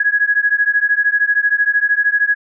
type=beating tone pair; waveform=sine; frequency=1661.2 / 1674.2 Hz; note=G#6 / G#6; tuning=0 / +13 cents; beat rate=13 Hz; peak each=-15 dBFS; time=0-2.35 s; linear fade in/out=5 ms; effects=none